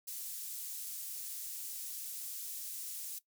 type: high-pass noise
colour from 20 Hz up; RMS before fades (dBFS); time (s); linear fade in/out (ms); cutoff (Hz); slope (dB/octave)
pink; -43; 0.07-3.19; 10; 8600; 12
effects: noise-tail reverb RT60 0.1 s tail -17 dB re dry

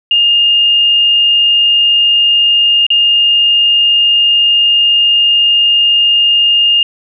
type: tone with dropouts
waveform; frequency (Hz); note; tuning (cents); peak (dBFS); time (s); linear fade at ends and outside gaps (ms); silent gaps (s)
sine; 2827; F7; +20; -6; 0.11-6.83; 2; 2.866-2.903
effects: none

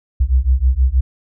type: beating tone pair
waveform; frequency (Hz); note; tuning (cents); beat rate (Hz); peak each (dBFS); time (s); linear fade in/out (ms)
sine; 61.3 / 67.6; B1 / C#2; -12 / -43; 6.3; -14; 0.2-1.01; 10
effects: none

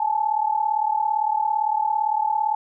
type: tone pair together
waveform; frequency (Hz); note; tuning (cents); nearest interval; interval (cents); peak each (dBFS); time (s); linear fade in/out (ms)
sine; 842.3 / 880; G#5 / A5; +24 / 0; minor second; 76; -22; 0-2.55; 5
effects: none

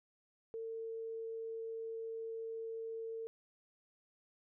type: tone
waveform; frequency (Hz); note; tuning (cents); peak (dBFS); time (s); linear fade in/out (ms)
sine; 451.4; A4; +44; -40; 0.54-3.27; 0
effects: none

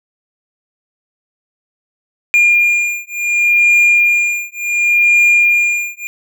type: beating tone pair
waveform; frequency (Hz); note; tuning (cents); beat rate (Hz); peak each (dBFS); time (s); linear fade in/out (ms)
triangle; 2411 / 2411.69; D7 / D7; +45 / +45; 0.69; -11; 2.34-6.07; 0
effects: none

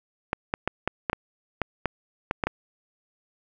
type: clicks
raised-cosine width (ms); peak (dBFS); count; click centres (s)
0.5; -9; 11; 0.331 / 0.539 / 0.676 / 0.876 / 1.098 / 1.131 / 1.617 / 1.857 / 2.311 / 2.438 / 2.47
effects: none

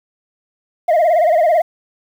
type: tone with vibrato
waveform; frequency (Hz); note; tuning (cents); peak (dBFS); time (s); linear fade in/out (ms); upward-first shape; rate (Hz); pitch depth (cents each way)
sine; 659.3; E5; 0; -7; 0.88-1.62; 10; sine; 18; 130
effects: tanh soft clip ceiling -9 dBFS + 7-bit

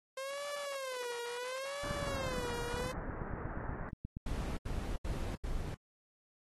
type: tone with vibrato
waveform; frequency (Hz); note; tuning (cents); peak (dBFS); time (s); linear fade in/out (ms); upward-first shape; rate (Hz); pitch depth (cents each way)
sawtooth; 524; C5; +2; -35; 0.17-2.92; 5; sine; 0.72; 170
type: low-pass noise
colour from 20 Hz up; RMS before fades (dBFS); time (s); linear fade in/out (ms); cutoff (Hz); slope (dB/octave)
pink; -42; 1.83-3.89; 0; 1800; 48
type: click train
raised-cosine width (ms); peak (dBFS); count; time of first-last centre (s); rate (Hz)
5; -28; 20; 1.91-4.169; 8.41
type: noise bursts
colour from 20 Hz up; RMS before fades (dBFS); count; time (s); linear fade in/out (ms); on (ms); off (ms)
brown; -37; 4; 4.26-5.746; 5; 310; 82
effects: AAC 32 kbps

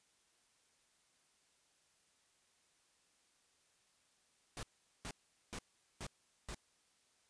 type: noise bursts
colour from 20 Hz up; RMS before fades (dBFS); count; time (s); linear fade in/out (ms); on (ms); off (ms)
pink; -45; 5; 4.57-6.545; 0; 59; 420
effects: white hiss -74 dBFS RMS until 7.29 s + resampled to 22050 Hz

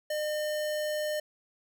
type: tone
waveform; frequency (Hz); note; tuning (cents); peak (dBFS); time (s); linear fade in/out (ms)
square; 606; D#5; -46; -30; 0.1-1.2; 5
effects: none

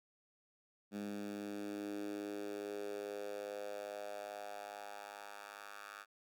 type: tone with high-pass filter sweep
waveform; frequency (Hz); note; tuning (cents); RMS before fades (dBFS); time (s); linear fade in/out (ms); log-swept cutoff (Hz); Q
10% pulse; 102.4; G#2; -24; -45; 0.91-6.06; 50; 210 to 1200; 3.5
effects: none

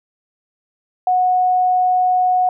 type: tone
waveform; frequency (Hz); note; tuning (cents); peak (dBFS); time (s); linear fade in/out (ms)
sine; 733; F#5; -16; -12; 1.07-2.49; 2
effects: none

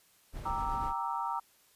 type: noise with tremolo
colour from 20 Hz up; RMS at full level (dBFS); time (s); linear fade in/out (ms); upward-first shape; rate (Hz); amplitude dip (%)
brown; -38; 0.32-0.94; 50; sine; 8; 25
type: chord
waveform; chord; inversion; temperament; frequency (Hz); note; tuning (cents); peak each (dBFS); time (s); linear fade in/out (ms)
sine; E half-diminished seventh; first; equal; 784 / 932.3 / 1174.7 / 1318.5; G5 / Bb5 / D6 / E6; 0 / 0 / 0 / 0; -39 / -34 / -39 / -39; 0.45-1.4; 10
effects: white hiss -65 dBFS RMS until 1.75 s + resampled to 32000 Hz

